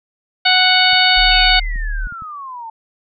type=harmonic tone; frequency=740 Hz; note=F#5; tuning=in tune; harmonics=1 / 2 / 3 / 4 / 5 / 6; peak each=-17 / -17 / -17 / -17 / -17 / -17 dBFS; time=0.45-1.6 s; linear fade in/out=10 ms
type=clicks; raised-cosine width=5 ms; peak=-26 dBFS; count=5; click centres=0.932 / 1.759 / 2.071 / 2.124 / 2.222 s
type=tone; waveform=sine; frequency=37.33 Hz; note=D1; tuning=29 cents sharp; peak=-18 dBFS; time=1.16-2.08 s; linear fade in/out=20 ms
type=exponential sweep; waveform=sine; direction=down; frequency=2700 to 880 Hz; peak=-27 dBFS; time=1.31-2.7 s; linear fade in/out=5 ms
effects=none